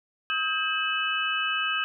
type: tone cluster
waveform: sine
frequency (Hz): 1273 / 1593 / 2589 / 2973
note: D#6 / G6 / E7 / F#7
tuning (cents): +39 / +27 / -32 / +8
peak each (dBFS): -30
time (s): 0.3-1.84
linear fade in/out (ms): 0
effects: none